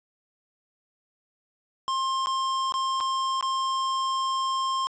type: tone with dropouts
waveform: square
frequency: 1060 Hz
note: C6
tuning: 22 cents sharp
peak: -25 dBFS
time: 1.88-4.87 s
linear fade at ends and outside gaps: 0 ms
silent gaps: 2.26-2.27 / 2.722-2.74 / 3.003-3.008 / 3.41-3.426 s
effects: resampled to 16000 Hz + 9-bit